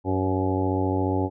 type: harmonic tone with a mistuned harmonic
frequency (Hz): 94.3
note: F#2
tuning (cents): +33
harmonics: 1 / 2 / 3 / 4 / 5 / 6 / 7 / 8 / 9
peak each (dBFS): -26 / -35 / -26 / -29 / -33 / -34 / -38 / -36 / -31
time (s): 0.04-1.3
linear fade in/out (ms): 50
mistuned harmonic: 6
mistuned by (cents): -36
effects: none